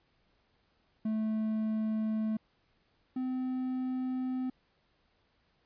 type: tone pair in turn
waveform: triangle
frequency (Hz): 218.1 / 256.5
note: A3 / C4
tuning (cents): -15 / -34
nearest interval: minor third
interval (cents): 281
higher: second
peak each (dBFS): -27 / -29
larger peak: first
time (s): 1.05-2.37 / 3.16-4.5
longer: second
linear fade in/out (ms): 5
effects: pink hiss -72 dBFS RMS until 5.65 s + resampled to 11025 Hz